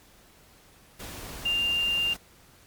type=tone in noise; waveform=sine; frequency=2794 Hz; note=F7; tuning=in tune; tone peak=-23 dBFS; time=1.45-2.14 s; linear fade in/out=10 ms; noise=pink; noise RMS=-40 dBFS; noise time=0.99-2.17 s; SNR=+14 dB; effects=pink hiss -56 dBFS RMS until 2.66 s + MP3 96 kbps